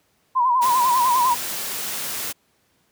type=tone with vibrato; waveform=sine; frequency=996 Hz; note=B5; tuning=14 cents sharp; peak=-15 dBFS; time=0.35-1.35 s; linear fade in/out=20 ms; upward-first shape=sine; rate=10 Hz; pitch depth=84 cents each way
type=noise; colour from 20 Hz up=white; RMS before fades=-28 dBFS; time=0.61-2.33 s; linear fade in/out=20 ms
effects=pink hiss -64 dBFS RMS until 2.91 s + high-pass 100 Hz 12 dB/octave